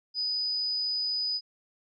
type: tone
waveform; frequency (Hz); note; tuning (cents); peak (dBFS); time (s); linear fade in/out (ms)
sine; 4978; D#8; 0; -27; 0.14-1.41; 50
effects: none